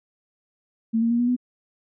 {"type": "tone with pitch steps", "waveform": "sine", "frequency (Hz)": [225.5, 230.9, 236.4, 242.1, 247.9], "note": ["A3", "A#3", "A#3", "B3", "B3"], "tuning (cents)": [43, -16, 24, -34, 7], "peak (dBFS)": -18, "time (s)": [0.93, 1.365], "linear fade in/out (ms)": 20, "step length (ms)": 87, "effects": []}